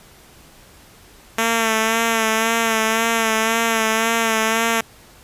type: tone with vibrato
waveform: 5% pulse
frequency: 224.8 Hz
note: A3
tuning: 37 cents sharp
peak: -5 dBFS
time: 1.38-4.81 s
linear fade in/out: 5 ms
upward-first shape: sine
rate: 1.9 Hz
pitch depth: 36 cents each way
effects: pink hiss -47 dBFS RMS until 5.23 s + resampled to 32000 Hz